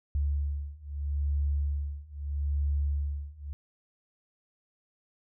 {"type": "beating tone pair", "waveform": "sine", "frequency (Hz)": [71.4, 72.18], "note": ["D2", "D2"], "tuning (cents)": [-48, -29], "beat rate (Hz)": 0.78, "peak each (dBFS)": [-31, -30], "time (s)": [0.15, 3.53], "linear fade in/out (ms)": 0, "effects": []}